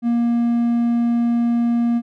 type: tone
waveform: triangle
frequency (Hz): 235.9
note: A#3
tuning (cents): +21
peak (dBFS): -13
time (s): 0.02-2.02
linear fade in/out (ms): 50
effects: none